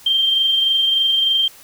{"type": "tone with amplitude modulation", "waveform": "sine", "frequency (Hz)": 3162, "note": "G7", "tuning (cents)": 14, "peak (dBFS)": -12, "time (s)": [0.06, 1.48], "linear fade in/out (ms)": 5, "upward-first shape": "sine", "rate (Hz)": 23.3, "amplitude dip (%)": 30, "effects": ["white hiss -44 dBFS RMS until 1.63 s"]}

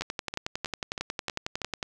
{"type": "two click trains", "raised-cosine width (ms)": 0.2, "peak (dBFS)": [-16, -13], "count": [6, 21], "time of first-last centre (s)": [[0.02, 1.617], [0.01, 1.828]], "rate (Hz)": [3.13, 11], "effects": []}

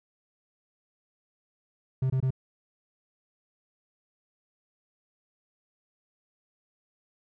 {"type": "tone bursts", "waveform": "triangle", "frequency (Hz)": 130.8, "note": "C3", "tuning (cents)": 0, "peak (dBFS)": -21, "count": 3, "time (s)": [2.02, 2.306], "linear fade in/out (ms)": 5, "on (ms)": 80, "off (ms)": 23, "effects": []}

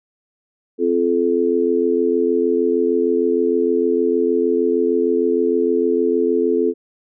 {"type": "harmonic tone", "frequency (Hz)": 86.5, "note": "F2", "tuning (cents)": -16, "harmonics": [3, 4, 5], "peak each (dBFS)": [-21, -19, -17], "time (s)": [0.78, 6.74], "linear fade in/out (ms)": 50, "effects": []}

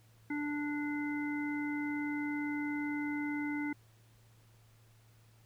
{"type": "harmonic tone", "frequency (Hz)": 293.7, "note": "D4", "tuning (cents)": 0, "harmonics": [1, 3, 5, 7], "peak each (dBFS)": [-34, -46, -46, -42], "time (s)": [0.3, 3.73], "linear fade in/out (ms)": 5, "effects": ["added 112 Hz sine -61 dBFS peak until 5.45 s", "pink hiss -68 dBFS RMS until 5.45 s"]}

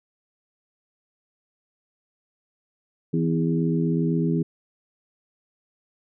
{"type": "harmonic tone with a mistuned harmonic", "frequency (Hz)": 82.1, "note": "E2", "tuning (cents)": -6, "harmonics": [2, 3, 4, 5], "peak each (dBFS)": [-22, -26, -28, -30], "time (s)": [3.13, 4.43], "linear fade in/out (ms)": 10, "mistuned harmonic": 3, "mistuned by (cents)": 41, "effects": []}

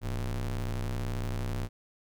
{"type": "ring-modulated tone", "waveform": "square", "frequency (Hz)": 64.4, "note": "C2", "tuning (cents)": -27, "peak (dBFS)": -28, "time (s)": [0.01, 1.69], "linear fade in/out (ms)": 50, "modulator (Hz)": 35.3, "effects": []}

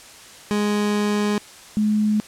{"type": "tone pair in turn", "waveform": ["30% pulse", "sine"], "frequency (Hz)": [207.7, 212.2], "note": ["G#3", "G#3"], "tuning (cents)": [0, 38], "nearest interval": "unison", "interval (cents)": 38, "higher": "second", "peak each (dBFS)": -16, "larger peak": "neither", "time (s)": [[0.51, 1.38], [1.77, 2.2]], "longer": "first", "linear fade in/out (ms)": 0, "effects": ["white hiss -43 dBFS RMS until 2.27 s", "low-pass 9000 Hz 12 dB/octave"]}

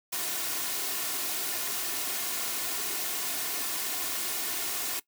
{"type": "noise with comb filter", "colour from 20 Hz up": "white", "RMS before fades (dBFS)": -32, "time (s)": [0.12, 5], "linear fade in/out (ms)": 10, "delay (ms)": 2.8, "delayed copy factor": 0.5, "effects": ["noise-tail reverb RT60 0.1 s tail -19 dB re dry", "high-pass 150 Hz 12 dB/octave"]}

